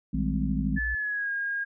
sine chord, Ab major seventh, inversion second, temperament just, 155.74 / 194.67 / 207.7 / 259.6 Hz, Eb3 / G3 / Ab3 / C4, +2 / -12 / 0 / -13 cents, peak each -31 dBFS, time 0.13-0.79 s, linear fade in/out 10 ms
sine tone, 59.1 Hz, A#1, 24 cents sharp, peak -30 dBFS, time 0.14-0.95 s, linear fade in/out 5 ms
sine tone with pitch glide, 1733 to 1626.3 Hz, A6 to G#6, -27 to -37 cents, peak -27 dBFS, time 0.76-1.65 s, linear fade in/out 20 ms, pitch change -110 cents, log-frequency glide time 0.92-1.31 s
effects none

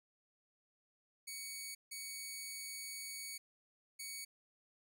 10% pulse tone bursts at uneven times, 2239 Hz, C#7, 17 cents sharp, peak -35 dBFS, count 3, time 1.27-1.75 / 1.91-3.38 / 3.99-4.25 s, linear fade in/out 10 ms, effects none

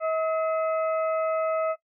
harmonic tone with a mistuned harmonic, 640 Hz, D#5, 49 cents sharp, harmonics 1 / 2 / 3 / 4, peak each -24 / -30 / -40 / -46 dBFS, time 0-1.76 s, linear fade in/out 50 ms, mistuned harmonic 3, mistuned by +110 cents, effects noise-tail reverb RT60 0.1 s tail -18 dB re dry

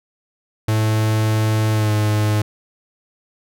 45% pulse tone with pitch glide, 109 to 106.14 Hz, A2 to G#2, -16 to +38 cents, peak -15 dBFS, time 0.68-2.42 s, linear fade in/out 5 ms, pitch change -46 cents, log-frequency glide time 1.71-1.92 s, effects none

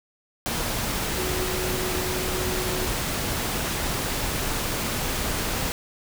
sine tone in noise, 367.8 Hz, F#4, 10 cents flat, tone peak -30 dBFS, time 1.17-2.86 s, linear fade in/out 0 ms, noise pink, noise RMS -27 dBFS, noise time 0.46-5.72 s, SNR -6 dB, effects none

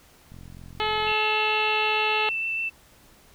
click train, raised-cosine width 5 ms, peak -32 dBFS, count 36, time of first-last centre 0.32-1.115 s, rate 44 Hz
harmonic tone, 429.9 Hz, A4, 40 cents flat, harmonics 1 / 2 / 3 / 4 / 5 / 6 / 7 / 8 / 9 / 10, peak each -30 / -27 / -31 / -36 / -33 / -35 / -32 / -36 / -39 / -40 dBFS, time 0.8-2.29 s, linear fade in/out 0 ms
sine tone with vibrato, 2668 Hz, E7, 20 cents sharp, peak -25 dBFS, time 1.06-2.7 s, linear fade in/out 20 ms, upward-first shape sine, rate 6.6 Hz, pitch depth 9 cents each way
effects pink hiss -55 dBFS RMS until 3.34 s

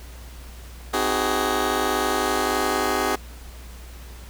15% pulse chord, Ab dominant seventh, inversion first, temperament just, 259.6 / 311.5 / 373.8 / 415.3 Hz, C4 / Eb4 / Gb4 / Ab4, -13 / +2 / +18 / 0 cents, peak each -22 / -23 / -19 / -19 dBFS, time 0.93-3.16 s, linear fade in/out 10 ms, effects added 60 Hz sine -38 dBFS peak until 4.29 s + pink hiss -46 dBFS RMS until 4.29 s

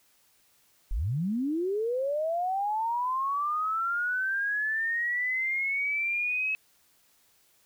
sine linear sweep, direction up, 30.48 to 2580 Hz, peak -26 dBFS, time 0.91-6.55 s, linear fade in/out 0 ms, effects white hiss -65 dBFS RMS until 7.65 s

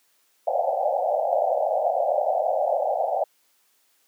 pink band-pass noise, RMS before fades -23 dBFS, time 0.47-3.24 s, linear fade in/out 5 ms, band 530 to 800 Hz, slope 96 dB/octave, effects white hiss -65 dBFS RMS until 4.07 s + high-pass 300 Hz 12 dB/octave

